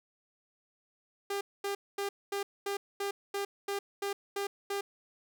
sawtooth tone bursts, 400 Hz, G4, 35 cents sharp, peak -28 dBFS, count 11, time 1.3-4.81 s, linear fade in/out 5 ms, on 110 ms, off 230 ms, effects none

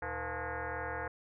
sine tone with frequency modulation, 466.1 Hz, A#4, in tune, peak -35 dBFS, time 0.02-1.08 s, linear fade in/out 5 ms, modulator 195 Hz, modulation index 7, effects none

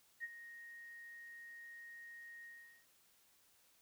sine tone with ADSR envelope, 1867 Hz, A#6, 2 cents sharp, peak -39 dBFS, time 0.2-2.86 s, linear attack 38 ms, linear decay 34 ms, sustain -12 dB, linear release 410 ms, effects white hiss -71 dBFS RMS until 3.81 s

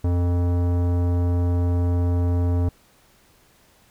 sine tone with tanh clipping, 87.8 Hz, F2, 10 cents sharp, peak -20 dBFS, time 0.04-2.69 s, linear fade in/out 5 ms, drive 17 dB, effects pink hiss -57 dBFS RMS until 3.9 s

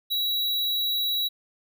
square tone, 3894 Hz, B7, 25 cents flat, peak -24 dBFS, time 0.1-1.29 s, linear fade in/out 20 ms, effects none

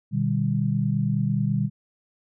sine tone cluster, 122.5 / 151.7 / 197.1 Hz, B2 / D#3 / G3, -14 / -44 / +10 cents, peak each -25 dBFS, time 0.11-1.7 s, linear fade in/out 50 ms, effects none

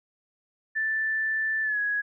sine tone with pitch glide, 1763 to 1668.9 Hz, A6 to G#6, +3 to +8 cents, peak -24 dBFS, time 0.75-2.02 s, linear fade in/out 20 ms, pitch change -95 cents, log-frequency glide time 1.63-1.79 s, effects none

